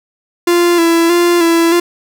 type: tone with vibrato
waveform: 45% pulse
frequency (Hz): 340.7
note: F4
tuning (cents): -43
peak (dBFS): -8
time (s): 0.47-1.8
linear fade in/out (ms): 5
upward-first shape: square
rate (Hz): 1.6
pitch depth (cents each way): 34
effects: none